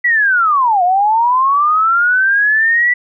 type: linear two-way sweep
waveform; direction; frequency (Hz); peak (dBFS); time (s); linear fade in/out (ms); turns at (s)
sine; down then up; 1975.5 to 698.5 to 1975.5; -9; 0.04-2.94; 10; 0.83
effects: none